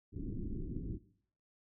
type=low-pass noise; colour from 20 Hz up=pink; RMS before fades=-40 dBFS; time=0.12-0.99 s; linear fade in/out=50 ms; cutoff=360 Hz; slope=48 dB/octave; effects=noise-tail reverb RT60 0.6 s tail -18 dB re dry